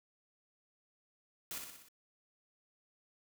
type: noise with echo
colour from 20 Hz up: white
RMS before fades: -42 dBFS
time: 1.51-1.58 s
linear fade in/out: 0 ms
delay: 61 ms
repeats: 5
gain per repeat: -4 dB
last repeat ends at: 1.885 s
effects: none